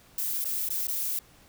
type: noise with dropouts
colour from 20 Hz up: violet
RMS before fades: -30 dBFS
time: 0.18-1.19 s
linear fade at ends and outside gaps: 2 ms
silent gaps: 0.443-0.453 / 0.689-0.703 / 0.871-0.882 s
effects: pink hiss -57 dBFS RMS until 1.48 s